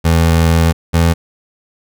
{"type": "tone pair in turn", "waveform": "25% pulse", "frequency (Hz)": [82.41, 83.42], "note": ["E2", "E2"], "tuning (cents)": [0, 21], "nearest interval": "unison", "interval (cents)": 21, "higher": "second", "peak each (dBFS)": -5, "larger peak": "neither", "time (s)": [[0.04, 0.73], [0.93, 1.14]], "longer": "first", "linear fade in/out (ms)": 20, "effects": []}